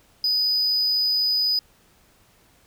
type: tone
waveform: sine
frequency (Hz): 4978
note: D#8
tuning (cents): 0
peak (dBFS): -16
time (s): 0.24-1.59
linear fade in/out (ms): 2
effects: tanh soft clip ceiling -18 dBFS + pink hiss -58 dBFS RMS until 2.66 s